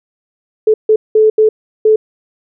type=tone bursts at uneven times; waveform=sine; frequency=433.8 Hz; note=A4; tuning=25 cents flat; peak=-5 dBFS; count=5; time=0.67-0.74 / 0.89-0.96 / 1.15-1.3 / 1.38-1.49 / 1.85-1.96 s; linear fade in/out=5 ms; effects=none